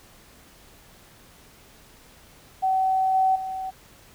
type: tone with level steps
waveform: sine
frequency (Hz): 759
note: F#5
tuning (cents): +44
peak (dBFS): -19 / -17 / -28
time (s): 2.62-3.71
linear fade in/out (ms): 20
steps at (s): 3.14 / 3.35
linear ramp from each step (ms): 10
effects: pink hiss -52 dBFS RMS until 4.14 s